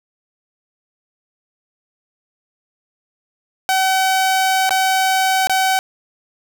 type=tone with dropouts; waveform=sawtooth; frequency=760 Hz; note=F#5; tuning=46 cents sharp; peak=-10 dBFS; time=3.69-5.79 s; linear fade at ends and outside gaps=0 ms; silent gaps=4.693-4.707 / 5.471-5.496 s; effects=none